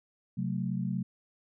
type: chord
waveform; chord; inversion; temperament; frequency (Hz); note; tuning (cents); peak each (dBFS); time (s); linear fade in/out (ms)
sine; F# diminished; second; just; 133.2 / 185 / 222; C3 / F#3 / A3; +31 / 0 / +16; -34 / -32 / -36; 0.37-1.03; 10
effects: none